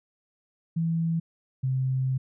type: tone pair in turn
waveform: sine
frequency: 165 / 130.96 Hz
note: E3 / C3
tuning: +2 / +2 cents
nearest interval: major third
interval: 400 cents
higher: first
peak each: -23 dBFS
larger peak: neither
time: 0.76-1.2 / 1.63-2.18 s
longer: second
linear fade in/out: 10 ms
effects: none